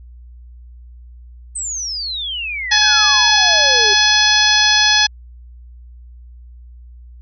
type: exponential sweep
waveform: sine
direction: down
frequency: 8372 to 392 Hz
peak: -21 dBFS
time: 1.55-3.94 s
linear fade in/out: 10 ms
type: harmonic tone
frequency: 846 Hz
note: G#5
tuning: 32 cents sharp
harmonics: 1 / 2 / 3 / 4 / 5 / 6 / 7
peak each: -21 / -16 / -21 / -16 / -18 / -17 / -21 dBFS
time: 2.71-5.07 s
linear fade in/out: 10 ms
effects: added 60 Hz sine -36 dBFS peak until 7.21 s